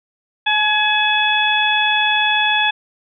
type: harmonic tone with a mistuned harmonic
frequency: 853 Hz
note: G#5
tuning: 46 cents sharp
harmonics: 1 / 2 / 3 / 4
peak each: -19 / -19 / -19 / -19 dBFS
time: 0.46-2.71 s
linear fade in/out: 10 ms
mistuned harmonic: 2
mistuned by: -27 cents
effects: none